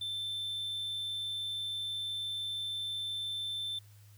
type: tone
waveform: triangle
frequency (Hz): 3547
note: A7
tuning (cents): +13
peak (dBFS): -33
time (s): 0.01-3.79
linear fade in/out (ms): 5
effects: added 103 Hz sine -54 dBFS peak until 4.17 s + white hiss -65 dBFS RMS until 4.17 s